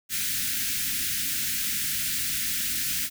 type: band-stop noise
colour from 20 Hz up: white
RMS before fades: -28 dBFS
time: 0.09-3.1 s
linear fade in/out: 50 ms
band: 290 to 1500 Hz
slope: 48 dB/octave
effects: none